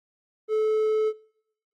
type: tone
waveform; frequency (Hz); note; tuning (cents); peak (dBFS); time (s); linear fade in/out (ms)
triangle; 433.6; A4; -25; -19; 0.48-1.13; 50
effects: noise-tail reverb RT60 0.7 s tail -21 dB re dry + Opus 32 kbps